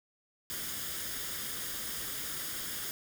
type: noise with comb filter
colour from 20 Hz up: white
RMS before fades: -38 dBFS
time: 0.5-2.91 s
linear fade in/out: 0 ms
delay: 0.59 ms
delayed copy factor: +0.55
effects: none